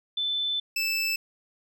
sine / 25% pulse tone pair in turn, 3520 / 2637 Hz, A7 / E7, 0 / 0 cents, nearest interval perfect fourth, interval 500 cents, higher first, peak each -25 / -21 dBFS, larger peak second, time 0.17-0.6 / 0.76-1.16 s, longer first, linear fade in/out 5 ms, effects none

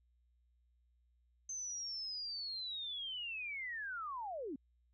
sine linear sweep, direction down, 6272 to 240.6 Hz, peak -40 dBFS, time 1.49-4.56 s, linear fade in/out 5 ms, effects added 60 Hz sine -70 dBFS peak until 4.93 s

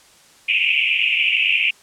pink band-pass noise, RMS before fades -18 dBFS, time 0.48-1.71 s, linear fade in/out 10 ms, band 2300 to 2900 Hz, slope 96 dB/octave, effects white hiss -50 dBFS RMS until 1.82 s + low-pass 9000 Hz 12 dB/octave

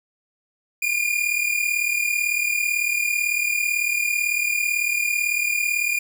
45% pulse tone pair together, 2395 / 2433 Hz, D7 / D#7, +33 / -39 cents, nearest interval unison, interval 28 cents, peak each -24 / -22 dBFS, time 0.82-5.99 s, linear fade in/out 5 ms, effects none

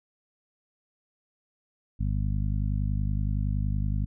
harmonic tone, 50.7 Hz, G#1, 41 cents flat, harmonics 1 / 2 / 3 / 4 / 5, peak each -27 / -29 / -34 / -36 / -42 dBFS, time 1.99-4.06 s, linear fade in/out 20 ms, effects none

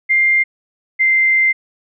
sine tone pair in turn, 2100 / 2085 Hz, C7 / C7, +6 / -7 cents, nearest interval unison, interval 13 cents, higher first, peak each -10 dBFS, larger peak neither, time 0.09-0.44 / 0.99-1.53 s, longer second, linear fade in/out 20 ms, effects none

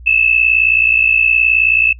sine tone pair together, 2590 / 2649 Hz, E7 / E7, -31 / +8 cents, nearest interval unison, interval 39 cents, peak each -12 dBFS, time 0.06-1.93 s, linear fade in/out 10 ms, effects noise-tail reverb RT60 0.1 s tail -20 dB re dry + added 60 Hz sine -32 dBFS peak until 1.99 s

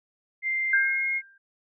sine tone with pitch glide, 2093 to 2146 Hz, C7 to C7, 0 to +43 cents, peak -24 dBFS, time 0.42-1.22 s, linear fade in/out 50 ms, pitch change +43 cents, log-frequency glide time 0.72-0.88 s
sine tone with exponential decay, 1588 Hz, G6, 22 cents sharp, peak -17 dBFS, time 0.73-1.38 s, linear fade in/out 5 ms, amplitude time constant 140 ms
effects none

